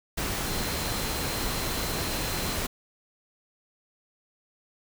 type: tone in noise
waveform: sine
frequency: 4111 Hz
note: C8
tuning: 31 cents flat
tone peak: -40 dBFS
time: 0.46-2.58 s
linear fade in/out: 10 ms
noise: pink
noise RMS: -30 dBFS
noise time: 0.17-2.67 s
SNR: -13 dB
effects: none